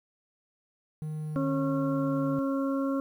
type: tone with pitch glide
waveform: triangle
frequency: 154.3 to 147.42 Hz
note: D#3 to D3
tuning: -14 to +7 cents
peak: -30 dBFS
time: 1.02-2.39 s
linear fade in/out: 0 ms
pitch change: -79 cents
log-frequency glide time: 1.16-2.23 s
type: harmonic tone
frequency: 272.9 Hz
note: C#4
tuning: 27 cents flat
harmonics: 1 / 2 / 4 / 5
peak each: -27 / -33 / -39 / -41 dBFS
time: 1.36-3 s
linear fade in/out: 0 ms
effects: 10-bit